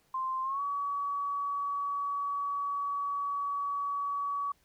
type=tone with pitch glide; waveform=sine; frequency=1046.5 to 1134.6 Hz; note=C6 to C#6; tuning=0 to +40 cents; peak=-30 dBFS; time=0.14-4.52 s; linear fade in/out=5 ms; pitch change=+140 cents; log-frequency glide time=0.43-0.62 s; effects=pink hiss -69 dBFS RMS until 4.64 s